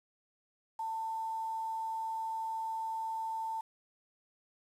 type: tone with quantisation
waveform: sine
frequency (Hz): 893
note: A5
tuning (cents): +25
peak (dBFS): -34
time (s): 0.79-3.61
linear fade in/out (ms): 5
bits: 9
effects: low-pass 12000 Hz 12 dB/octave